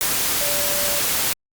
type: tone in noise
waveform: sine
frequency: 580 Hz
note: D5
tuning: 22 cents flat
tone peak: -28 dBFS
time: 0.41-1 s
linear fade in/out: 0 ms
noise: white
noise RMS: -21 dBFS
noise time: 0.01-1.33 s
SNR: -10 dB
effects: Opus 48 kbps